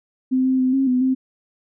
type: tone with pitch steps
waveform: sine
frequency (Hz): 258.7 / 260.6 / 257 / 268.8 / 251.9 / 260.9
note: C4 / C4 / C4 / C4 / B3 / C4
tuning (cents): -19 / -7 / -31 / +47 / +34 / -5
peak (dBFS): -15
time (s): 0.31-1.15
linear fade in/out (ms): 20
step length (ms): 140
effects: none